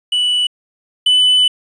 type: tone pair in turn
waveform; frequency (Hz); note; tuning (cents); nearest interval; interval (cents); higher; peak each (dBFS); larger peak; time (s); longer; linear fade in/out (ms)
triangle; 2960 / 2998; F#7 / F#7; 0 / +22; unison; 22; second; -11 / -7; second; 0.12-0.47 / 1.06-1.48; second; 5
effects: resampled to 22050 Hz + 8-bit